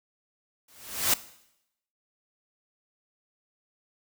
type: noise with exponential growth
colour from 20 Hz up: white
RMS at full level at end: -20 dBFS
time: 0.68-1.14 s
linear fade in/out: 5 ms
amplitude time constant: 100 ms
effects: noise-tail reverb RT60 0.8 s tail -17 dB re dry